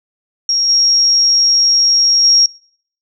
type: tone with level steps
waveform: sine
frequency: 5588 Hz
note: F8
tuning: in tune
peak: -11 / -8 / -6 dBFS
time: 0.49-2.46 s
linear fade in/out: 2 ms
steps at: 0.68 / 2.23 s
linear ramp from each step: 20 ms
effects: noise-tail reverb RT60 0.6 s tail -26 dB re dry